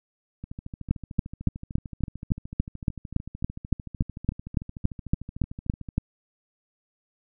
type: two click trains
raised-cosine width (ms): 5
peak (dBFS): -24 / -9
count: 74 / 19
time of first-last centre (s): 0.44-5.888 / 0.91-5.98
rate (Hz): 13.4 / 3.55
effects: none